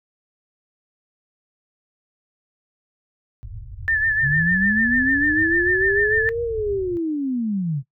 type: low-pass noise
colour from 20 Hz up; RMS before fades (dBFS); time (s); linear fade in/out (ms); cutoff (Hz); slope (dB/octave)
white; -36; 3.43-6.97; 0; 120; 96
type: tone with vibrato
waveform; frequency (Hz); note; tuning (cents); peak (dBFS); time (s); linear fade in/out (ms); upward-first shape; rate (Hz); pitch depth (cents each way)
sine; 1760; A6; 0; -17; 3.88-6.29; 0; sine; 6.7; 50
type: linear two-way sweep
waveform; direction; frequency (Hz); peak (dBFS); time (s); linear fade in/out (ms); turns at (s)
sine; up then down; 130.81 to 474.8 to 130.81; -20; 4.21-7.83; 50; 6.42
effects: noise-tail reverb RT60 0.1 s tail -17 dB re dry